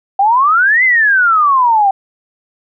sine exponential two-way sweep, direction up then down, 764 to 2093 to 764 Hz, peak -7 dBFS, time 0.19-1.91 s, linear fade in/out 5 ms, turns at 0.84 s, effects none

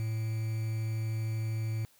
triangle tone with quantisation, 110.9 Hz, A2, 14 cents sharp, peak -28 dBFS, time 0-1.85 s, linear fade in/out 0 ms, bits 8, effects white hiss -64 dBFS RMS until 1.99 s

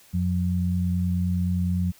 sine tone pair together, 89.6 / 179.2 Hz, F2 / F3, +45 / +45 cents, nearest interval octave, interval 1200 cents, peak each -24 dBFS, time 0.13-1.92 s, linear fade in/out 20 ms, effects white hiss -54 dBFS RMS until 1.99 s

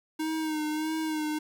square tone with vibrato, 311.1 Hz, D#4, in tune, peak -29 dBFS, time 0.19-1.39 s, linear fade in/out 10 ms, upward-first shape sine, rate 1.6 Hz, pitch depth 38 cents each way, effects 10-bit

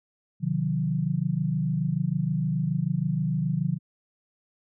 sine tone cluster, 129.2 / 154.7 / 181.4 Hz, C3 / D#3 / F#3, -21 / -10 / -34 cents, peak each -30 / -26 / -28 dBFS, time 0.4-3.79 s, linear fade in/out 50 ms, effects none

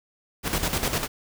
pink noise with tremolo, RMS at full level -24 dBFS, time 0.43-1.08 s, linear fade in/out 50 ms, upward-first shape square, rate 10 Hz, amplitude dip 60%, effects none

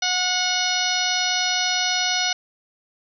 harmonic tone with a mistuned harmonic, 731 Hz, F#5, 21 cents flat, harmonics 1 / 2 / 3 / 4 / 5 / 6 / 7 / 8, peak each -28 / -28 / -28 / -28 / -28 / -28 / -28 / -28 dBFS, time 0.02-2.33 s, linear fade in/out 5 ms, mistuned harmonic 6, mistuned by -40 cents, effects none

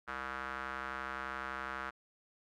square tone with band-pass filter, 65.9 Hz, C2, 13 cents sharp, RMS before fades -41 dBFS, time 0.07-1.91 s, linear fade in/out 20 ms, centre 1400 Hz, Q 3.2, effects none

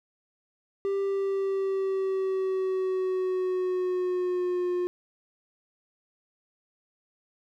triangle tone with pitch glide, 394.1 to 357.2 Hz, G4 to F4, +9 to +39 cents, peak -23 dBFS, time 0.85-4.87 s, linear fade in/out 0 ms, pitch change -170 cents, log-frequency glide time 1.01-4.73 s, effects none

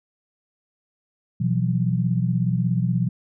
sine chord, B suspended fourth, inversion none, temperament equal with one note detuned, 123.47 / 168.37 / 185 Hz, B2 / E3 / F#3, 0 / +37 / 0 cents, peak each -22 / -23 / -25 dBFS, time 1.4-3.09 s, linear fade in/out 10 ms, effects none

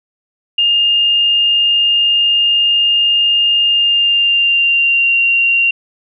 sine tone with pitch glide, 2822 to 2762 Hz, F7 to F7, +17 to -20 cents, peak -9 dBFS, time 0.58-5.71 s, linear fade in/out 5 ms, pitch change -37 cents, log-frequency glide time 3.63-5.16 s, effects none

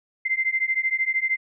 sine beating tone pair, 2076 / 2089 Hz, C7 / C7, -14 / -3 cents, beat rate 13 Hz, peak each -24 dBFS, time 0.25-1.37 s, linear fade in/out 10 ms, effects none

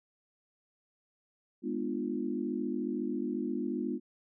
sine chord, G# diminished seventh, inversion none, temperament equal with one note detuned, 207.7 / 246.9 / 301.2 / 349.2 Hz, G#3 / B3 / D4 / F4, 0 / 0 / +44 / 0 cents, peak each -38 / -35 / -37 / -37 dBFS, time 1.62-4 s, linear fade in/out 50 ms, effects none

